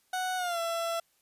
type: tone with pitch glide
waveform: 30% pulse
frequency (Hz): 740 to 670.8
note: F#5 to E5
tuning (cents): 0 to +30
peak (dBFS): -27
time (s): 0.13-1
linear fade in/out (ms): 5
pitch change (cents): -170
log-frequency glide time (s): 0.37-0.59
effects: white hiss -70 dBFS RMS until 1.21 s + resampled to 32000 Hz